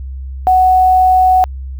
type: tone with quantisation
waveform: sine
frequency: 743 Hz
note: F#5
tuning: 7 cents sharp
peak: -6 dBFS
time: 0.47-1.44 s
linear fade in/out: 0 ms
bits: 6
effects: added 66 Hz sine -22 dBFS peak until 1.79 s